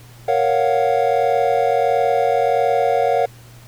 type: chord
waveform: triangle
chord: Gb major seventh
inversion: first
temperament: equal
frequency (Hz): 466.2 / 554.4 / 698.5 / 740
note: Bb4 / Db5 / F5 / Gb5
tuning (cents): 0 / 0 / 0 / 0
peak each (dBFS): -18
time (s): 0.28-3.26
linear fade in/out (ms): 5
effects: added 119 Hz sine -41 dBFS peak until 3.67 s + pink hiss -47 dBFS RMS until 3.67 s